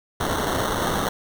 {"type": "noise with sample-and-hold", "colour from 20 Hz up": "violet", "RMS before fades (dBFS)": -24, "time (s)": [0.2, 1.09], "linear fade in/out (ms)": 5, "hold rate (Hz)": 2450, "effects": []}